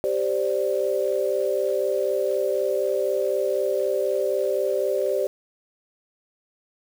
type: chord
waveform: sine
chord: G suspended fourth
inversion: none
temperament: equal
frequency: 392 / 523.3 / 587.3 Hz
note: G4 / C5 / D5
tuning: 0 / 0 / 0 cents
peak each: -25 dBFS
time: 0.04-5.27 s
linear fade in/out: 0 ms
effects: 7-bit